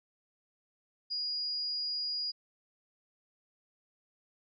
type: tone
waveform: sine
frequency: 4878 Hz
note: D#8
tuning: 35 cents flat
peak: -32 dBFS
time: 1.1-2.32 s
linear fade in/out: 20 ms
effects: none